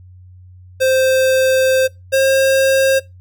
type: tone pair in turn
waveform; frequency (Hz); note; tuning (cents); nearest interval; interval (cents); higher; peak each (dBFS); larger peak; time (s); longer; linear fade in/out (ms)
square; 523 / 535.5; C5 / C5; -1 / +40; unison; 41; second; -12 / -11; second; 0.8-1.88 / 2.12-3; first; 20
effects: noise-tail reverb RT60 0.2 s tail -21 dB re dry + added 91 Hz sine -38 dBFS peak until 3.2 s